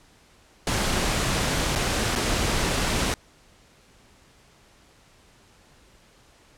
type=noise with dropouts; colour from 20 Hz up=pink; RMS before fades=-24 dBFS; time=0.67-3.14 s; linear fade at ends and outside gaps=1 ms; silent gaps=1.752-1.758 / 2.153-2.159 s; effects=pink hiss -56 dBFS RMS until 6.57 s + low-pass 9000 Hz 12 dB/octave